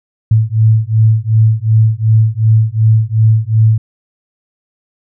sine beating tone pair, 109.1 / 111.8 Hz, A2 / A2, -14 / +28 cents, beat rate 2.7 Hz, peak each -10 dBFS, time 0.31-3.78 s, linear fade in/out 5 ms, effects none

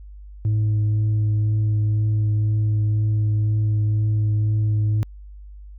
sine tone with vibrato, 106.6 Hz, G#2, 46 cents sharp, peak -14 dBFS, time 0.45-5.03 s, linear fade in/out 0 ms, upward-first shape triangle, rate 2 Hz, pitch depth 13 cents each way, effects tanh soft clip ceiling -16 dBFS + added 50 Hz sine -37 dBFS peak until 5.78 s

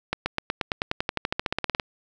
accelerating click train, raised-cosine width 0.3 ms, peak -8 dBFS, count 21, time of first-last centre 0.13-1.798 s, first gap 130 ms, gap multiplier 0.95, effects none

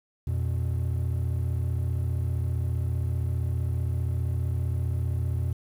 triangle tone pair together, 85.06 / 120.3 Hz, F2 / B2, -45 / -45 cents, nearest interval tritone, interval 600 cents, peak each -24 / -26 dBFS, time 0.27-5.53 s, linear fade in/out 5 ms, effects tanh soft clip ceiling -17 dBFS + 9-bit

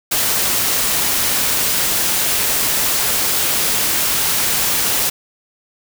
white noise, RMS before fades -17 dBFS, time 0.11-5.1 s, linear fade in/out 10 ms, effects none

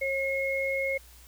sine tone pair together, 541 / 2162 Hz, C#5 / C#7, -42 / -44 cents, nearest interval 2 octaves, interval 2398 cents, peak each -29 / -29 dBFS, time 0.01-0.98 s, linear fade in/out 10 ms, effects added 60 Hz sine -52 dBFS peak until 1.27 s + white hiss -55 dBFS RMS until 1.27 s

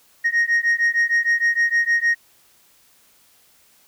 sine beating tone pair, 1864.7 / 1871.2 Hz, A#6 / A#6, 0 / +6 cents, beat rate 6.5 Hz, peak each -17 dBFS, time 0.24-2.15 s, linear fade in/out 20 ms, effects tanh soft clip ceiling -13 dBFS + white hiss -56 dBFS RMS until 3.87 s

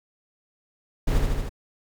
brown noise with echo, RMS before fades -22 dBFS, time 1.07-1.19 s, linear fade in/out 10 ms, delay 76 ms, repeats 4, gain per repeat -2 dB, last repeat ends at 1.494 s, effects none

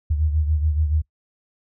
sine beating tone pair, 76 / 83 Hz, D#2 / E2, -40 / +12 cents, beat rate 7 Hz, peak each -18 / -26 dBFS, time 0.1-1.02 s, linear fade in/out 10 ms, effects noise-tail reverb RT60 0.1 s tail -23 dB re dry

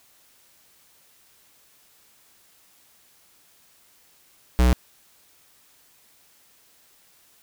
square tone, 61.74 Hz, B1, in tune, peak -15 dBFS, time 4.59-4.73 s, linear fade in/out 0 ms, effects white hiss -58 dBFS RMS until 7.42 s

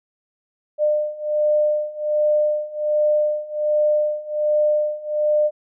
sine beating tone pair, 601 / 602.3 Hz, D5 / D5, +40 / +44 cents, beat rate 1.3 Hz, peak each -21 / -19 dBFS, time 0.78-5.51 s, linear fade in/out 50 ms, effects none

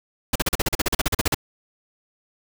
pink noise bursts, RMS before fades -20 dBFS, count 16, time 0.33-1.346 s, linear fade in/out 5 ms, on 26 ms, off 40 ms, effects none

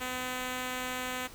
5% pulse tone, 253.3 Hz, B3, 44 cents sharp, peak -22 dBFS, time 0-1.28 s, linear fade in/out 20 ms, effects pink hiss -50 dBFS RMS until 1.34 s

